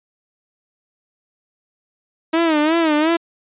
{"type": "tone with vibrato", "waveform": "sawtooth", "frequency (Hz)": 316.4, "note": "D#4", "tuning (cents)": 29, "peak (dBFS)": -10, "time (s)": [2.33, 3.17], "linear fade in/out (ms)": 10, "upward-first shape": "sine", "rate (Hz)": 2.8, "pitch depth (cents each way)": 110, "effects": ["resampled to 8000 Hz"]}